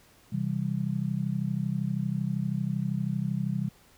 sine chord, C major, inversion none, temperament just, 130.81 / 163.52 / 196.22 Hz, C3 / E3 / G3, 0 / -14 / +2 cents, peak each -31 dBFS, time 0.32-3.69 s, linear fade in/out 10 ms, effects pink hiss -59 dBFS RMS until 3.97 s

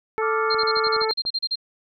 harmonic tone, 440 Hz, A4, in tune, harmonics 1 / 2 / 3 / 4 / 5, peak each -23 / -27 / -30 / -37 / -34 dBFS, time 0.18-1.11 s, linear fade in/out 0 ms
sine chord, D minor, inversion second, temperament equal, 880 / 1174.7 / 1396.9 Hz, A5 / D6 / F6, 0 / 0 / 0 cents, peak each -26 dBFS, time 0.21-1.03 s, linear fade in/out 20 ms
sine tone bursts, 4186 Hz, C8, in tune, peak -21 dBFS, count 13, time 0.5-1.557 s, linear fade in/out 10 ms, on 49 ms, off 35 ms
clicks, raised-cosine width 1 ms, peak -24 dBFS, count 7, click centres 0.546 / 0.634 / 0.77 / 0.869 / 0.965 / 1.017 / 1.252 s
effects none

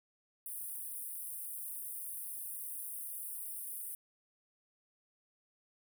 pink high-pass noise, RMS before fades -43 dBFS, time 0.46-3.95 s, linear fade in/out 2 ms, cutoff 9000 Hz, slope 96 dB/octave, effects none

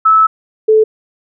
sine tone pair in turn, 1305 / 435.5 Hz, E6 / A4, -18 / -18 cents, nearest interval octave + perfect fifth, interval 1900 cents, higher first, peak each -5 dBFS, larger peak neither, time 0.05-0.27 / 0.68-0.84 s, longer first, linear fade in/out 10 ms, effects none

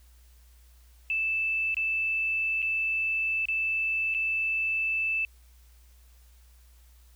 sine tone with dropouts, 2637 Hz, E7, in tune, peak -25 dBFS, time 1.1-5.25 s, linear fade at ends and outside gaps 1 ms, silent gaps 1.744-1.768 / 2.62-2.626 / 3.455-3.485 / 4.141-4.147 s, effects added 60 Hz sine -53 dBFS peak until 7.15 s + white hiss -64 dBFS RMS until 7.15 s

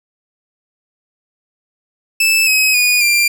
sawtooth tone with pitch steps, 2631 / 2544 / 2460 / 2379 Hz, E7 / D#7 / D#7 / D7, -4 / +38 / -20 / +22 cents, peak -7 dBFS, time 2.2-3.28 s, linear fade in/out 5 ms, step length 270 ms, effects none

